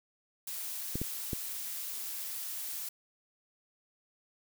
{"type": "noise", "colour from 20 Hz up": "blue", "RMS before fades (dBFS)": -39, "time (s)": [0.47, 2.89], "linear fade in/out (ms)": 5}
{"type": "clicks", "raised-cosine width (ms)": 3, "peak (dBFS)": -21, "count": 3, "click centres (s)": [0.956, 1.016, 1.332]}
{"effects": []}